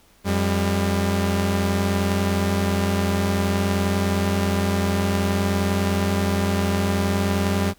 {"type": "tone pair together", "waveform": "sawtooth", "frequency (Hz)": [90.28, 200], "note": ["F#2", "G3"], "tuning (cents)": [-42, 35], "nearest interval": "octave + major second", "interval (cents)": 1377, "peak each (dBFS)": -18, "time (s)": [0.24, 7.74], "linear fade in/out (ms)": 50, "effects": ["pink hiss -56 dBFS RMS until 7.78 s"]}